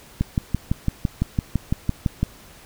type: click train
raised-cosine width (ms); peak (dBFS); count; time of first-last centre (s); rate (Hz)
5; -7; 13; 0.21-2.23; 5.94
effects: pink hiss -47 dBFS RMS until 2.65 s